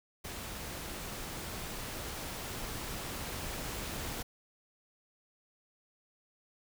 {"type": "noise with level ramp", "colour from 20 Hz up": "pink", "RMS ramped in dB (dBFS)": [-42, -39], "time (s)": [0.24, 4.23], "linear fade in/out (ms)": 10, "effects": []}